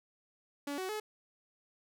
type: tone with pitch steps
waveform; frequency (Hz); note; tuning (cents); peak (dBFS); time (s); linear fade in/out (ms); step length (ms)
sawtooth; 285.3 / 374.3 / 427.2; C#4 / F#4 / G#4; +50 / +20 / +49; -32; 0.67-1; 5; 110
effects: none